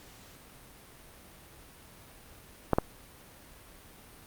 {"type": "clicks", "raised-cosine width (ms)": 1, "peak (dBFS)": -8, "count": 2, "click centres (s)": [2.733, 2.785], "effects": ["pink hiss -53 dBFS RMS until 4.26 s", "Opus 48 kbps"]}